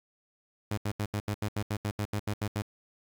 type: tone bursts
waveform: sawtooth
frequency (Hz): 103.83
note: G#2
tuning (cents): 0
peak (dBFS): -25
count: 14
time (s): 0.71-2.621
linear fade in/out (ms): 5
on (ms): 65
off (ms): 77
effects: 9-bit